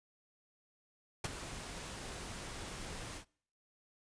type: noise with ADSR envelope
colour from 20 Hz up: pink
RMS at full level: -34 dBFS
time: 1.24-3.25 s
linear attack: 6 ms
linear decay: 27 ms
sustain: -11 dB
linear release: 88 ms
effects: noise-tail reverb RT60 0.6 s tail -26 dB re dry + resampled to 22050 Hz